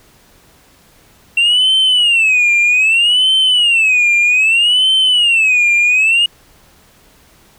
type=tone with vibrato; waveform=sine; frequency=2719 Hz; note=F7; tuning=47 cents flat; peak=-6 dBFS; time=1.37-6.26 s; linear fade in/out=5 ms; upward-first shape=sine; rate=0.63 Hz; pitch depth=220 cents each way; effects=tanh soft clip ceiling -7 dBFS + pink hiss -48 dBFS RMS until 7.58 s